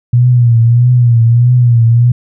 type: tone with vibrato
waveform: sine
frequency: 119.7 Hz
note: A#2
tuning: 46 cents sharp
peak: -4 dBFS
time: 0.13-2.12 s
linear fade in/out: 5 ms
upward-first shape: triangle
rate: 1.6 Hz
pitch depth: 82 cents each way
effects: none